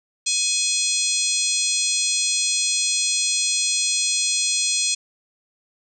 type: harmonic tone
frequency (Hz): 840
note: G#5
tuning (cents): +19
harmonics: 3 / 4 / 5 / 6 / 7 / 8 / 9 / 10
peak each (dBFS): -29 / -28 / -25 / -31 / -27 / -27 / -30 / -26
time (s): 0.26-4.95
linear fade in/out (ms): 10
effects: none